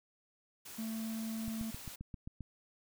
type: noise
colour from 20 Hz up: white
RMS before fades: -49 dBFS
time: 0.65-1.96 s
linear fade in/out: 10 ms
type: tone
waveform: triangle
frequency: 222.7 Hz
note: A3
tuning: 21 cents sharp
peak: -35 dBFS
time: 0.78-1.71 s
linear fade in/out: 10 ms
type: click train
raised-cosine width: 5 ms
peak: -31 dBFS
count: 8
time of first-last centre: 1.48-2.407 s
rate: 7.55 Hz
effects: none